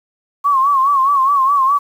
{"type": "tone with vibrato", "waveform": "sine", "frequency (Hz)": 1100, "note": "C#6", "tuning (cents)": -14, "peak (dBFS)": -10, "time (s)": [0.44, 1.79], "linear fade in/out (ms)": 20, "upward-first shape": "sine", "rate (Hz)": 4.8, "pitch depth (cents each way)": 89, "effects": ["7-bit"]}